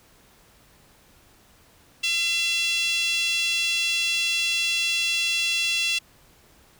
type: tone with high-pass filter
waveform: 5% pulse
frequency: 677 Hz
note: E5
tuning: 46 cents sharp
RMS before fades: -24 dBFS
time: 2.03-5.99 s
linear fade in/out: 10 ms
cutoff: 2900 Hz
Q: 8.7
effects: pink hiss -56 dBFS RMS until 6.79 s